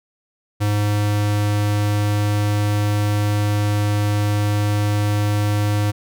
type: tone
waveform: square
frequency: 103.83 Hz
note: G#2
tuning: in tune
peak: -17 dBFS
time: 0.6-5.92 s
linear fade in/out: 20 ms
effects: none